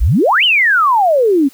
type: exponential two-way sweep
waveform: sine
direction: up then down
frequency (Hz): 44.12 to 3136 to 259.4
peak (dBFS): -8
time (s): 0-1.49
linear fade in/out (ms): 20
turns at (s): 0.44
effects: white hiss -45 dBFS RMS until 1.53 s